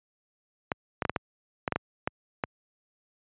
clicks, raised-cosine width 0.5 ms, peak -11 dBFS, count 10, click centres 0.718 / 1.022 / 1.052 / 1.096 / 1.162 / 1.678 / 1.723 / 1.76 / 2.075 / 2.438 s, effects high-pass 80 Hz 12 dB/octave + resampled to 8000 Hz

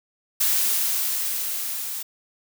blue noise with level ramp, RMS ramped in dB -20 to -31 dBFS, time 0.4-2.03 s, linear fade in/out 10 ms, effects none

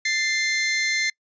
sawtooth tone pair together, 1767.4 / 2088 Hz, A6 / C7, +7 / -4 cents, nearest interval minor third, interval 289 cents, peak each -25 / -18 dBFS, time 0.05-1.1 s, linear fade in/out 5 ms, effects noise-tail reverb RT60 0.1 s tail -26 dB re dry + resampled to 16000 Hz

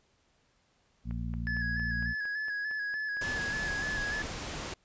harmonic tone, 57.9 Hz, A#1, 11 cents flat, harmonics 1 / 2 / 3 / 4, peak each -35 / -38 / -40 / -41 dBFS, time 1.04-2.15 s, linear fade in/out 50 ms
click train, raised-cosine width 0.5 ms, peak -34 dBFS, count 10, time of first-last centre 1.11-3.169 s, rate 4.37 Hz
triangle tone with vibrato, 1693 Hz, G#6, 33 cents sharp, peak -30 dBFS, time 1.47-4.22 s, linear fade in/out 0 ms, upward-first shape square, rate 3.4 Hz, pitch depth 30 cents each way
pink noise, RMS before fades -38 dBFS, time 3.21-4.74 s, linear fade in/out 5 ms
effects pink hiss -70 dBFS RMS until 4.84 s + resampled to 16000 Hz

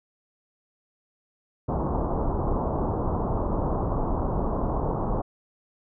pink low-pass noise, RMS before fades -26 dBFS, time 1.68-5.22 s, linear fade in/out 10 ms, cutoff 1100 Hz, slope 48 dB/octave, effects none

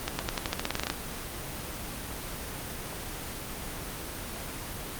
accelerating click train, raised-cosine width 0.2 ms, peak -10 dBFS, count 14, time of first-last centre 0.08-0.9 s, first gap 110 ms, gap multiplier 0.9, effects pink hiss -37 dBFS RMS until 4.99 s + Opus 24 kbps

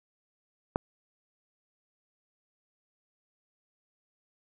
click, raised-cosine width 1 ms, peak -12 dBFS, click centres 0.759 s, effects none

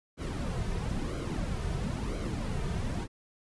brown noise with flanger, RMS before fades -33 dBFS, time 0.17-3.08 s, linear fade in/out 50 ms, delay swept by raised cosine 1.1 to 3.7 ms, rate 1 Hz, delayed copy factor -0.6, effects resampled to 24000 Hz

